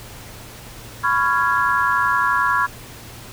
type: chord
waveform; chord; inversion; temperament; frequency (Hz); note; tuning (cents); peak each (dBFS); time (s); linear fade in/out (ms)
sine; C# dominant seventh; third; just; 997.9 / 1108.7 / 1385.9 / 1663.1; B5 / C#6 / E#6 / G#6; +18 / 0 / -14 / +2; -21; 1.03-2.67; 20
effects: added 115 Hz sine -43 dBFS peak until 3.32 s + pink hiss -39 dBFS RMS until 3.32 s